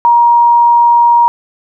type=tone; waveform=sine; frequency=946 Hz; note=A#5; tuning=25 cents sharp; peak=-4 dBFS; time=0.05-1.28 s; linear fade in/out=0 ms; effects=none